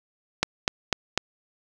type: click train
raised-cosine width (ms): 0.2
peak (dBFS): -3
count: 4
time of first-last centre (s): 0.43-1.176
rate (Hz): 4.02
effects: none